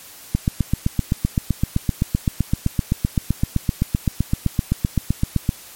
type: click train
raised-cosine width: 5 ms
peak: -4 dBFS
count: 41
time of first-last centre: 0.35-5.491 s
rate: 7.78 Hz
effects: white hiss -41 dBFS RMS until 5.75 s + MP3 64 kbps